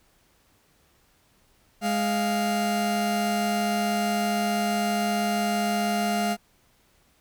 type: tone pair together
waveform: 40% pulse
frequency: 207.7 / 698.5 Hz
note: G#3 / F5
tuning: 0 / 0 cents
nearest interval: octave + major sixth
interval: 2100 cents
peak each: -25 dBFS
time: 1.81-6.37 s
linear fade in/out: 50 ms
effects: pink hiss -63 dBFS RMS until 7.2 s

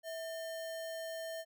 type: tone with sample-and-hold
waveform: sine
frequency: 652 Hz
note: E5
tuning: 19 cents flat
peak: -39 dBFS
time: 0.03-1.45 s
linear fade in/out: 50 ms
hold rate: 2450 Hz
effects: none

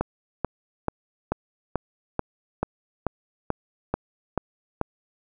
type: click train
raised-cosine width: 1 ms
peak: -9 dBFS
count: 12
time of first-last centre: 0.01-4.813 s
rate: 2.29 Hz
effects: none

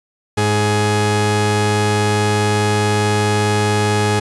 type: tone pair together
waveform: sawtooth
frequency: 104.7 / 418.8 Hz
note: G#2 / G#4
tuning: +15 / +15 cents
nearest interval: 2 octaves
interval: 2400 cents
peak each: -12 dBFS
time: 0.37-4.2 s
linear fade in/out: 10 ms
effects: resampled to 24000 Hz

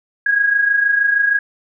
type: tone pair together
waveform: sine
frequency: 1621.6 / 1648 Hz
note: G#6 / G#6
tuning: -42 / -14 cents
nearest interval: unison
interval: 28 cents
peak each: -20 / -13 dBFS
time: 0.26-1.39 s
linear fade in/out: 5 ms
effects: none

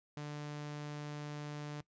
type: tone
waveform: sawtooth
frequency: 147.9 Hz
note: D3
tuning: 13 cents sharp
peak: -37 dBFS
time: 0.17-1.81 s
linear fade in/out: 2 ms
effects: noise-tail reverb RT60 0.1 s tail -20 dB re dry + resampled to 16000 Hz

